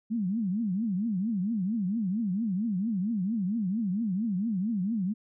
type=tone with vibrato; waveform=sine; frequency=205.1 Hz; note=G#3; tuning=21 cents flat; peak=-26 dBFS; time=0.1-5.14 s; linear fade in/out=20 ms; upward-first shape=triangle; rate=4.4 Hz; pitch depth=290 cents each way; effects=none